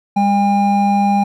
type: tone pair together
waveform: triangle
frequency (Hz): 201.5 / 806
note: G3 / G5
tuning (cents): +48 / +48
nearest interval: 2 octaves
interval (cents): 2400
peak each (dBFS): -12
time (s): 0.16-1.24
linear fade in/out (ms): 10
effects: none